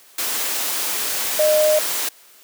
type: tone in noise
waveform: sine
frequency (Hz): 613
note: D#5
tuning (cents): -26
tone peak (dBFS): -13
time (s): 1.39-1.79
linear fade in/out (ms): 5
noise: white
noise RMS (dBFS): -23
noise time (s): 0.18-2.09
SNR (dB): +7
effects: white hiss -49 dBFS RMS until 2.43 s + high-pass 300 Hz 12 dB/octave